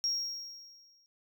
triangle tone with exponential decay, 5588 Hz, F8, in tune, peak -24 dBFS, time 0.04-1.06 s, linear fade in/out 0 ms, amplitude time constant 220 ms, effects tanh soft clip ceiling -25 dBFS

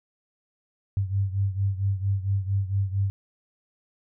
sine beating tone pair, 97 / 101.4 Hz, G2 / G#2, -18 / -41 cents, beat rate 4.4 Hz, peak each -24 / -28 dBFS, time 0.97-3.1 s, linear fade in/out 0 ms, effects none

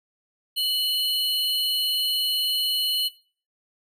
square tone pair together, 2974 / 4206 Hz, F#7 / C8, +8 / +8 cents, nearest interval tritone, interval 600 cents, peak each -26 dBFS, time 0.56-3.09 s, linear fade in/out 20 ms, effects noise-tail reverb RT60 0.4 s tail -18 dB re dry

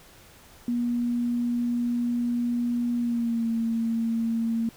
sine tone with pitch glide, 240 to 228.4 Hz, B3 to A#3, -49 to -35 cents, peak -23 dBFS, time 0.68-4.69 s, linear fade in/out 2 ms, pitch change -86 cents, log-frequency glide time 2.96-3.48 s, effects pink hiss -52 dBFS RMS until 4.76 s

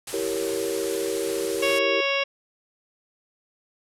white low-pass noise, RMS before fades -36 dBFS, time 0.07-1.79 s, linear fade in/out 5 ms, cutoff 12000 Hz, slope 48 dB/octave
sine chord, E diminished seventh, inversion none, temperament equal with one note detuned, 332.1 / 392 / 466.2 / 554.4 Hz, E4 / G4 / Bb4 / Db5, +13 / 0 / 0 / 0 cents, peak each -32 / -28 / -29 / -33 dBFS, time 0.13-2.01 s, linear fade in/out 5 ms
harmonic tone, 554 Hz, C#5, 1 cent flat, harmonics 1 / 2 / 3 / 4 / 5 / 6 / 7 / 9 / 10, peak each -26 / -31 / -35 / -28 / -27 / -33 / -38 / -40 / -38 dBFS, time 1.62-2.24 s, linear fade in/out 10 ms
effects none

